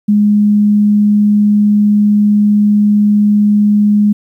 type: tone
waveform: sine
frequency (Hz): 207.7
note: G#3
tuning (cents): 0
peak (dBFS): -6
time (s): 0.08-4.13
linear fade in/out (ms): 10
effects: 8-bit